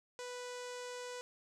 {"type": "tone with low-pass filter", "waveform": "sawtooth", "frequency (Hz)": 493.9, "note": "B4", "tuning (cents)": 0, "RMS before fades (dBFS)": -45, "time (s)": [0.19, 1.21], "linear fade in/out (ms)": 0, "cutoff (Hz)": 7400, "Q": 1.8, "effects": []}